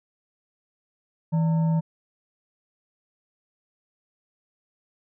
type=tone with frequency modulation; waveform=sine; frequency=162.8 Hz; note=E3; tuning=21 cents flat; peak=-19 dBFS; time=1.32-1.81 s; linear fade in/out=20 ms; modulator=746 Hz; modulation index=0.26; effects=none